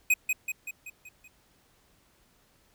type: tone with echo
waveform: square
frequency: 2510 Hz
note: D#7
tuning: 15 cents sharp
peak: -20 dBFS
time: 0.1-0.14 s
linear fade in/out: 5 ms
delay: 190 ms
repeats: 6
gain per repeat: -5 dB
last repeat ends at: 1.28 s
effects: pink hiss -65 dBFS RMS until 2.74 s